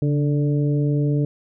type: harmonic tone with a mistuned harmonic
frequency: 146.83 Hz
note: D3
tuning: in tune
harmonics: 1 / 2 / 3 / 4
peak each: -18 / -24 / -28 / -35 dBFS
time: 0.02-1.25 s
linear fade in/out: 2 ms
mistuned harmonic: 1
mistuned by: -41 cents
effects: none